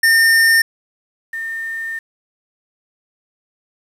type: tone pair in turn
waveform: square / sine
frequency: 1814 / 1814 Hz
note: A#6 / A#6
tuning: -48 / -48 cents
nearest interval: unison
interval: 0 cents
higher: neither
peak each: -10 / -22 dBFS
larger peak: first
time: 0.03-0.62 / 1.33-1.99 s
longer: second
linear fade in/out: 5 ms
effects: resampled to 32000 Hz + 7-bit